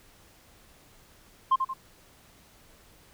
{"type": "tone with echo", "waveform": "sine", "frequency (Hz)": 1055, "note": "C6", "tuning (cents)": 14, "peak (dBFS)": -16, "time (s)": [1.51, 1.56], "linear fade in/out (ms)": 10, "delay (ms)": 89, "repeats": 2, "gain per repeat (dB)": -7, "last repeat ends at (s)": 1.738, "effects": ["tanh soft clip ceiling -16 dBFS", "pink hiss -57 dBFS RMS until 3.13 s"]}